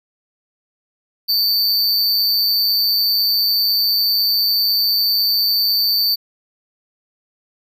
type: tone with amplitude modulation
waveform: square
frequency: 4558 Hz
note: C#8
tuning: 47 cents sharp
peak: -11 dBFS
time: 1.28-6.16 s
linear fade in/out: 20 ms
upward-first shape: sine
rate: 210 Hz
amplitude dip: 80%
effects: none